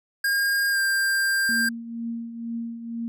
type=tone with pitch glide; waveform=square; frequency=1617 to 1589.2 Hz; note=G#6 to G6; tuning=-47 to +23 cents; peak=-21 dBFS; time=0.24-1.69 s; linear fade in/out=5 ms; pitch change=-30 cents; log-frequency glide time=0.71-0.79 s
type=tone with tremolo; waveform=sine; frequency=231.8 Hz; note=A#3; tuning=10 cents flat; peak=-26 dBFS; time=1.49-3.08 s; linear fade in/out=0 ms; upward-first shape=triangle; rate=2.1 Hz; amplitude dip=65%
effects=none